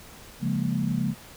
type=chord; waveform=sine; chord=Bb minor seventh; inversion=first; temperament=equal with one note detuned; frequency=138.59 / 174.61 / 205.7 / 233.1 Hz; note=Db3 / F3 / Ab3 / Bb3; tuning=0 / 0 / -16 / 0 cents; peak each=-29 dBFS; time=0.4-1.15 s; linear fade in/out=50 ms; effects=pink hiss -47 dBFS RMS until 1.36 s